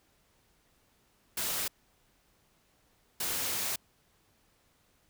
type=noise bursts at uneven times; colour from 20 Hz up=white; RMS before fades=-33 dBFS; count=2; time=1.37-1.68 / 3.2-3.76 s; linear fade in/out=5 ms; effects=pink hiss -69 dBFS RMS until 5.09 s